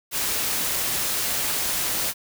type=noise; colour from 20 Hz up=white; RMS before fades=-25 dBFS; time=0.11-2.14 s; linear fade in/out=50 ms; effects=none